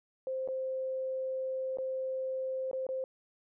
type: tone with dropouts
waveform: sine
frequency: 523.3 Hz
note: C5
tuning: in tune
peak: -32 dBFS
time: 0.27-3.04 s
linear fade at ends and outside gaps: 1 ms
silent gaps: 0.476-0.486 / 1.772-1.785 / 2.713-2.731 / 2.867-2.889 s
effects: none